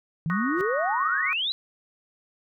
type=exponential sweep; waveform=sine; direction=up; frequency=153.3 to 4077 Hz; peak=-24 dBFS; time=0.26-1.52 s; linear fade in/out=0 ms
type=chord; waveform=sine; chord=D# minor seventh; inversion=third; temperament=equal; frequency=1108.7 / 1244.5 / 1480 / 1864.7 Hz; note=C#6 / D#6 / F#6 / A#6; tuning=0 / 0 / 0 / 0 cents; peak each=-32 dBFS; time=0.3-1.33 s; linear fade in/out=0 ms
type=tone with exponential growth; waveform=20% pulse; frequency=164.81 Hz; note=E3; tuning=in tune; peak=-28 dBFS; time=0.53-0.61 s; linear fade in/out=0 ms; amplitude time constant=17 ms
effects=none